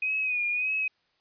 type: tone with vibrato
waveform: sine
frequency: 2493 Hz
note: D#7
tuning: 3 cents sharp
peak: -25 dBFS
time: 0.02-0.88 s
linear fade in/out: 5 ms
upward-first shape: sine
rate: 1.7 Hz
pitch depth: 54 cents each way
effects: white hiss -70 dBFS RMS until 1.2 s + resampled to 11025 Hz